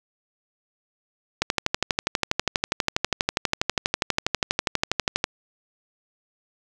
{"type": "click train", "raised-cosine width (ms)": 0.2, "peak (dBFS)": -3, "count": 48, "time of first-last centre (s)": [1.42, 5.241], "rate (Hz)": 12.3, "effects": []}